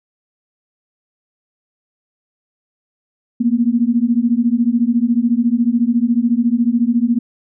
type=beating tone pair; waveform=sine; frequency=229.7 / 243.7 Hz; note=A#3 / B3; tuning=-25 / -23 cents; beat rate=14 Hz; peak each=-15 dBFS; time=3.4-7.19 s; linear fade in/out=10 ms; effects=none